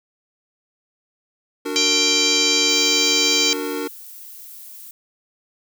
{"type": "chord", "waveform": "square", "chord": "D augmented", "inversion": "none", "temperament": "just", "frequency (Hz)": [293.7, 367.1, 458.9], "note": ["D4", "F#4", "A#4"], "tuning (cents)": [0, -14, -27], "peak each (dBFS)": [-28, -31, -28], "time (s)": [1.65, 3.88], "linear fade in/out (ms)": 10}
{"type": "harmonic tone", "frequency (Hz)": 787, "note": "G5", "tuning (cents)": 7, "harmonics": [3, 4, 5, 6, 7, 8, 9], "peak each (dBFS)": [-23, -22, -23, -22, -25, -25, -26], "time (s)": [1.76, 3.53], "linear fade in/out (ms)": 0}
{"type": "noise", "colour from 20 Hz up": "violet", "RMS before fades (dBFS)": -39, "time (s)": [2.69, 4.91], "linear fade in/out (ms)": 2}
{"effects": []}